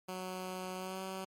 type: tone with pitch glide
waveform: 10% pulse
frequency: 185 to 189.65 Hz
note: F#3 to F#3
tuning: 0 to +43 cents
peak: -31 dBFS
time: 0.08-1.25 s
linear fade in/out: 10 ms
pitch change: +43 cents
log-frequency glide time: 0.76-1.01 s
effects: MP3 64 kbps